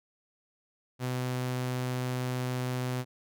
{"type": "tone", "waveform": "sawtooth", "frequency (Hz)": 126.4, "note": "B2", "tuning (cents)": 41, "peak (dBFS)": -26, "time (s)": [0.99, 3.05], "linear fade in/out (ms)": 50, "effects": []}